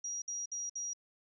sine tone bursts, 5740 Hz, F8, 47 cents sharp, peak -36 dBFS, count 4, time 0.04-0.934 s, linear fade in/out 5 ms, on 180 ms, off 58 ms, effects none

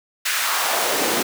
pink noise with high-pass filter sweep, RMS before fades -21 dBFS, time 0.25-1.23 s, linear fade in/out 10 ms, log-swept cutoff 1900 to 270 Hz, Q 1.5, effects none

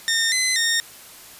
15% pulse tone with pitch steps, 1826 / 2035 / 1840 Hz, A#6 / C7 / A#6, -36 / -49 / -23 cents, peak -12 dBFS, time 0.08-0.8 s, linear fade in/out 0 ms, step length 240 ms, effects white hiss -43 dBFS RMS until 1.39 s + resampled to 32000 Hz

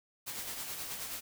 white noise with tremolo, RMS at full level -39 dBFS, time 0.26-1.21 s, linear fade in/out 20 ms, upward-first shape sine, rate 9.4 Hz, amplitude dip 40%, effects none

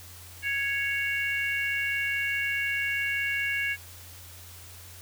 harmonic tone, 554.4 Hz, C#5, in tune, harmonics 3 / 4 / 5, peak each -30 / -29 / -33 dBFS, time 0.42-3.77 s, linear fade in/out 50 ms, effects added 88 Hz sine -48 dBFS peak until 5.01 s + white hiss -48 dBFS RMS until 5.01 s

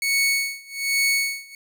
sawtooth tone with tremolo, 2217 Hz, C#7, in tune, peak -14 dBFS, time 0.02-1.55 s, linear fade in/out 2 ms, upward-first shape sine, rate 1.2 Hz, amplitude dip 95%, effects none

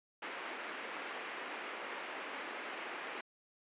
white band-pass noise, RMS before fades -44 dBFS, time 0.22-3.21 s, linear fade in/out 5 ms, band 270 to 2500 Hz, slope 24 dB/octave, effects resampled to 8000 Hz

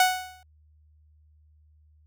sawtooth tone with exponential decay, 740 Hz, F#5, in tune, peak -11 dBFS, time 0-0.43 s, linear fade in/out 2 ms, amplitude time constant 92 ms, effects added 76 Hz sine -56 dBFS peak until 2.06 s

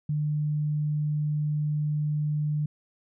sine tone, 150 Hz, D3, 37 cents sharp, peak -24 dBFS, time 0.09-2.66 s, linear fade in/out 5 ms, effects none

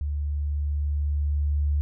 sine tone with level ramp, 73 Hz, D2, 10 cents flat, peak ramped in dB -25 to -20 dBFS, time 0.01-1.81 s, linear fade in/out 0 ms, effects none

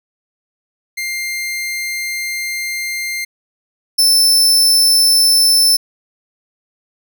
sawtooth tone pair in turn, 2100 / 5292 Hz, C7 / E8, +6 / +6 cents, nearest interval octave + major third, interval 1600 cents, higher second, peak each -16 / -6 dBFS, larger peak second, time 0.97-3.25 / 3.98-5.77 s, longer first, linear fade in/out 10 ms, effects none

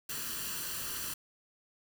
white noise with comb filter, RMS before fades -38 dBFS, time 0.09-1.14 s, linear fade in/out 5 ms, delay 0.68 ms, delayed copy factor +0.65, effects none

